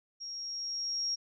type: tone with level ramp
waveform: sine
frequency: 5588 Hz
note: F8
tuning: in tune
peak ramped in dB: -39 to -29 dBFS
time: 0.2-1.16 s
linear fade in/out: 20 ms
effects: none